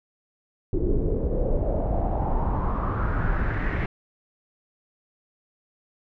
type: noise with low-pass filter sweep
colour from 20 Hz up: brown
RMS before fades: -24 dBFS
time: 0.73-3.86 s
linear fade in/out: 2 ms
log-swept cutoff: 350 to 2100 Hz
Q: 4.3
effects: none